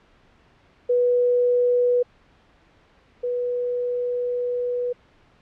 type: tone pair in turn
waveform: sine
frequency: 490 / 490 Hz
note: B4 / B4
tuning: -14 / -14 cents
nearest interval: unison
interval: 0 cents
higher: neither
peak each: -16 / -22 dBFS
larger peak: first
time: 0.89-2.03 / 3.23-4.93 s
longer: second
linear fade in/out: 10 ms
effects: pink hiss -57 dBFS RMS until 5.41 s + low-pass 3000 Hz 12 dB/octave